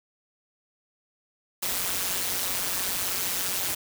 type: noise with amplitude modulation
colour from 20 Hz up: white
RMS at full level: -25 dBFS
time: 1.62-3.75 s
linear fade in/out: 10 ms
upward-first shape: sine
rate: 184 Hz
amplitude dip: 80%
effects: none